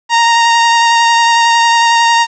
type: tone with vibrato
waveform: sawtooth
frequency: 930 Hz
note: A#5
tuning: 4 cents flat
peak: -3 dBFS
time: 0.09-2.27 s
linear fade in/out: 50 ms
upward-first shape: sine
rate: 11 Hz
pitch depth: 13 cents each way
effects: resampled to 16000 Hz + 7-bit